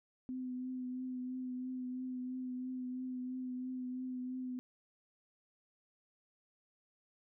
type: tone with vibrato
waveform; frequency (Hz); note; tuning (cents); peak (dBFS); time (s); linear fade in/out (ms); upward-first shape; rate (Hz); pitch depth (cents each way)
sine; 254; B3; +49; -38; 0.29-4.59; 0; triangle; 3; 25
effects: none